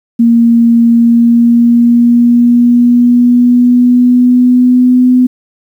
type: tone with pitch glide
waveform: sine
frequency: 233.1 to 251.3 Hz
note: A#3 to B3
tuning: 0 to +30 cents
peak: -3 dBFS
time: 0.19-5.27 s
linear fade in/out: 10 ms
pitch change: +130 cents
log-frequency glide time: 0.89-5.07 s
effects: 7-bit

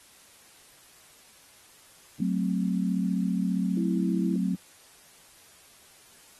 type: chord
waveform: sine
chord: F# diminished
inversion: none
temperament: equal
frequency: 185 / 220 / 261.6 Hz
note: F#3 / A3 / C4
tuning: 0 / 0 / 0 cents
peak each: -26 / -30 / -31 dBFS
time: 2.2-4.55 s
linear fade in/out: 5 ms
type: tone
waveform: sine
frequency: 329.6 Hz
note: E4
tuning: in tune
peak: -30 dBFS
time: 3.77-4.36 s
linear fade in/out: 2 ms
effects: white hiss -55 dBFS RMS until 6.39 s + AAC 32 kbps

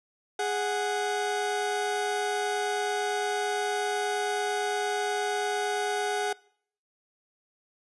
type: tone pair together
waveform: 30% pulse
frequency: 414.1 / 739.5 Hz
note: G#4 / F#5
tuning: -5 / -1 cents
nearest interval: minor seventh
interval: 1004 cents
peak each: -27 dBFS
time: 0.39-6.33 s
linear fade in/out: 5 ms
effects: noise-tail reverb RT60 0.6 s tail -23 dB re dry + resampled to 24000 Hz

